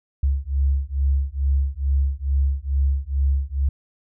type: beating tone pair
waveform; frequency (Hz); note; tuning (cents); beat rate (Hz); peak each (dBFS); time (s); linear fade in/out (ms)
sine; 67.7 / 70; C#2 / C#2; -40 / +18; 2.3; -21; 0.23-3.69; 5
effects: none